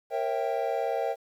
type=chord; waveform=triangle; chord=A# diminished seventh; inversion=none; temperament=equal with one note detuned; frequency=466.2 / 543 / 659.3 / 784 Hz; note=A#4 / C#5 / E5 / G5; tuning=0 / -36 / 0 / 0 cents; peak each=-30 dBFS; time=0.1-1.16 s; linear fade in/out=50 ms; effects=10-bit